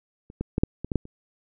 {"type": "clicks", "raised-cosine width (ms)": 3, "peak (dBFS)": [-30, -15, -10, -6, -18, -14, -8, -30], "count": 8, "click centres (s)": [0.301, 0.41, 0.581, 0.635, 0.846, 0.918, 0.957, 1.054], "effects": []}